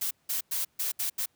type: noise bursts at uneven times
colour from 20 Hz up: blue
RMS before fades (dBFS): -30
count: 6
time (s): 0.01-0.11 / 0.29-0.41 / 0.51-0.65 / 0.79-0.92 / 0.99-1.1 / 1.18-1.26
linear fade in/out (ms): 10
effects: pink hiss -70 dBFS RMS until 1.35 s + high-pass 80 Hz 12 dB/octave